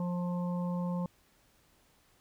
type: harmonic tone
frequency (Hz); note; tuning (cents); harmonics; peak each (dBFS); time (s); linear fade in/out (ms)
176.7; F3; +21; 1 / 3 / 5 / 6; -31 / -41 / -45 / -47; 0-1.06; 2
effects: pink hiss -67 dBFS RMS until 2.2 s